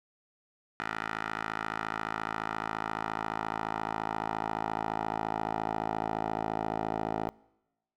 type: tone with band-pass filter sweep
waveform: 10% pulse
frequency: 54.4 Hz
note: A1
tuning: 19 cents flat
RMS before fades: -34 dBFS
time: 0.8-7.29 s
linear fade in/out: 0 ms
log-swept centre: 1500 to 640 Hz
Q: 2
effects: noise-tail reverb RT60 1.0 s tail -24 dB re dry